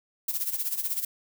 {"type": "noise with tremolo", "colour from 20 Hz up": "violet", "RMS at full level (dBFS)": -27, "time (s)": [0.28, 1.05], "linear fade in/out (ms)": 5, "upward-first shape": "sine", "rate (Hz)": 16, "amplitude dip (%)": 75, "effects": []}